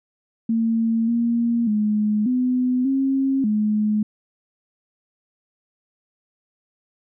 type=tone with pitch steps; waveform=sine; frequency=226.9 / 234.3 / 211.3 / 251.7 / 269.2 / 212.2 Hz; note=A#3 / A#3 / G#3 / B3 / C4 / G#3; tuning=-47 / +9 / +30 / +33 / +49 / +38 cents; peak=-17 dBFS; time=0.49-4.03 s; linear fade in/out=5 ms; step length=590 ms; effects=none